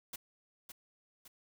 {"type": "noise with echo", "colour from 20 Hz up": "white", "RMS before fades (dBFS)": -43, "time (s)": [0.13, 0.16], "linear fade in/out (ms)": 5, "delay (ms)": 560, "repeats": 2, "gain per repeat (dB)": -6, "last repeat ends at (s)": 1.28, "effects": []}